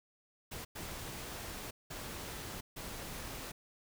pink noise bursts at uneven times, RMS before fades -44 dBFS, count 4, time 0.51-0.65 / 0.75-1.71 / 1.9-2.61 / 2.76-3.52 s, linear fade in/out 10 ms, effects none

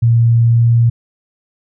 sine tone with pitch glide, 116.54 to 117.22 Hz, A#2 to A#2, 0 to +10 cents, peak -7 dBFS, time 0.02-0.9 s, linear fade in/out 10 ms, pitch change +10 cents, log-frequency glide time 0.44-0.67 s, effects none

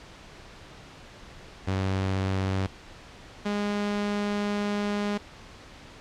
sawtooth tone pair in turn, 95.6 / 205.5 Hz, G2 / G#3, -43 / -18 cents, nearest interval octave + minor second, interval 1325 cents, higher second, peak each -21 / -22 dBFS, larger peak first, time 1.67-2.67 / 3.45-5.18 s, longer second, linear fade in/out 10 ms, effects pink hiss -47 dBFS RMS until 6 s + low-pass 5000 Hz 12 dB/octave

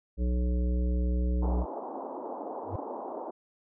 harmonic tone, 61.1 Hz, B1, 18 cents flat, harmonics 1 / 3 / 5 / 7 / 9, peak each -25 / -35 / -39 / -42 / -44 dBFS, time 0.17-1.66 s, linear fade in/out 50 ms
white band-pass noise, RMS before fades -38 dBFS, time 1.42-3.31 s, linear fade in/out 10 ms, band 240 to 960 Hz, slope 48 dB/octave
triangle tone with exponential growth, 98 Hz, G2, in tune, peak -25 dBFS, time 2.63-2.76 s, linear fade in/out 5 ms, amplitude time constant 27 ms
effects none

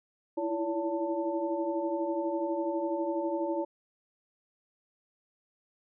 sine tone cluster, 324 / 336.1 / 569 / 889 Hz, E4 / E4 / C#5 / A5, -30 / +34 / +45 / +18 cents, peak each -37 / -32 / -33 / -37 dBFS, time 0.37-3.65 s, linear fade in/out 10 ms, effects none

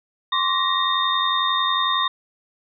sine tone cluster, 1054 / 1145 / 1876 / 3659 Hz, C6 / D6 / A#6 / A#7, +12 / -44 / +11 / -33 cents, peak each -23 / -24 / -28 / -22 dBFS, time 0.32-2.08 s, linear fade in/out 5 ms, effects none

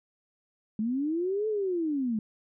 sine linear two-way sweep, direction up then down, 207.7 to 440 to 207.7 Hz, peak -26 dBFS, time 0.79-2.19 s, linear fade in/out 2 ms, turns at 1.48 s, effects none

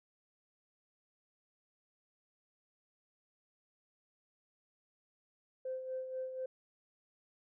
sine tone with tremolo, 518 Hz, C5, 17 cents flat, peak -35 dBFS, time 5.65-6.46 s, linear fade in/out 5 ms, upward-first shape sine, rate 4.1 Hz, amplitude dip 55%, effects tanh soft clip ceiling -31 dBFS

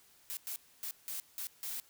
blue noise bursts at uneven times, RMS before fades -40 dBFS, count 6, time 0.3-0.37 / 0.47-0.56 / 0.83-0.91 / 1.08-1.2 / 1.38-1.47 / 1.63-1.8 s, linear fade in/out 0 ms, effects white hiss -64 dBFS RMS until 1.89 s

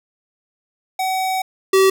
square tone pair in turn, 755 / 383.8 Hz, F#5 / G4, +35 / -37 cents, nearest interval octave, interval 1172 cents, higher first, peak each -19 / -11 dBFS, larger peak second, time 0.99-1.42 / 1.73-1.9 s, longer first, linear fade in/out 5 ms, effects none

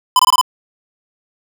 square tone bursts, 1010 Hz, B5, 39 cents sharp, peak -8 dBFS, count 5, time 0.16-0.413 s, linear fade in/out 2 ms, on 33 ms, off 22 ms, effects none

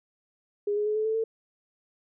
sine tone with pitch steps, 410.7 / 417.9 / 425.2 / 432.6 / 440.2 / 447.9 Hz, G#4 / G#4 / G#4 / A4 / A4 / A4, -19 / +11 / +41 / -29 / +1 / +31 cents, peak -24 dBFS, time 0.67-1.24 s, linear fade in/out 5 ms, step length 95 ms, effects none

